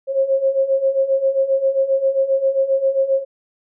sine beating tone pair, 534 / 541.5 Hz, C5 / C#5, +35 / -41 cents, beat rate 7.5 Hz, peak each -20 / -16 dBFS, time 0.07-3.25 s, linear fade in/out 50 ms, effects none

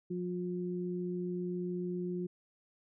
sine tone pair together, 178.55 / 357.1 Hz, F3 / F4, +39 / +39 cents, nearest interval octave, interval 1200 cents, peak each -36 / -37 dBFS, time 0.1-2.27 s, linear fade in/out 10 ms, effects none

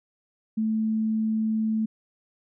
sine tone, 219.4 Hz, A3, 5 cents flat, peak -22 dBFS, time 0.57-1.86 s, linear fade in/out 10 ms, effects none

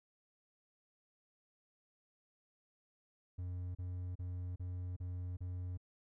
triangle tone bursts, 90 Hz, F#2, 47 cents flat, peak -37 dBFS, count 6, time 3.38-5.775 s, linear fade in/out 10 ms, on 370 ms, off 35 ms, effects none

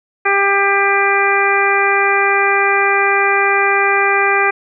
harmonic tone, 397.4 Hz, G4, 24 cents sharp, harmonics 1 / 2 / 3 / 4 / 5 / 6, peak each -18 / -18 / -18 / -18 / -18 / -18 dBFS, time 0.25-4.51 s, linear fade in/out 10 ms, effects none

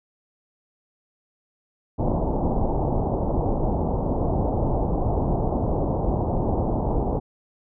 pink low-pass noise, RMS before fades -23 dBFS, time 1.98-7.2 s, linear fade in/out 20 ms, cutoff 900 Hz, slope 48 dB/octave, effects none

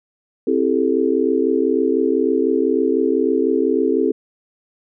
sine chord, A minor seventh, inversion first, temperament just, 264 / 330 / 396 / 440 Hz, C4 / E4 / G4 / A4, +16 / +2 / +18 / 0 cents, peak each -20 dBFS, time 0.47-4.12 s, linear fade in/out 5 ms, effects none

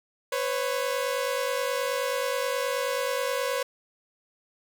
sawtooth tone pair together, 499.9 / 549.3 Hz, B4 / C#5, +21 / -16 cents, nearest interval major second, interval 163 cents, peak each -25 dBFS, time 0.32-3.63 s, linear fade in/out 5 ms, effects none

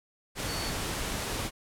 sine tone in noise, 4461 Hz, C#8, 10 cents sharp, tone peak -38 dBFS, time 0.45-0.73 s, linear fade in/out 50 ms, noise pink, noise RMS -33 dBFS, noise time 0.35-1.51 s, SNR -8 dB, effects low-pass 12000 Hz 12 dB/octave

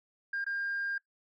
sine tone with dropouts, 1605 Hz, G6, 40 cents sharp, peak -30 dBFS, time 0.33-0.98 s, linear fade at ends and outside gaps 5 ms, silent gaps 0.443-0.464 s, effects noise-tail reverb RT60 0.1 s tail -20 dB re dry + tanh soft clip ceiling -28 dBFS

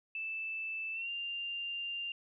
sine tone with pitch glide, 2639 to 2791 Hz, E7 to F7, +1 to -2 cents, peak -36 dBFS, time 0.15-2.12 s, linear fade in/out 2 ms, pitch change +97 cents, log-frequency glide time 0.93-1.1 s, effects none

